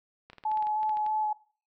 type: clicks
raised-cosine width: 0.3 ms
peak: -31 dBFS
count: 12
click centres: 0.3 / 0.332 / 0.383 / 0.438 / 0.516 / 0.573 / 0.625 / 0.67 / 0.831 / 0.894 / 0.971 / 1.064 s
type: tone with vibrato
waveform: sine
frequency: 856 Hz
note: A5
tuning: 48 cents flat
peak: -26 dBFS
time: 0.45-1.33 s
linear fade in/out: 5 ms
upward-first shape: square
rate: 3.2 Hz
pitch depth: 11 cents each way
effects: noise-tail reverb RT60 0.4 s tail -19 dB re dry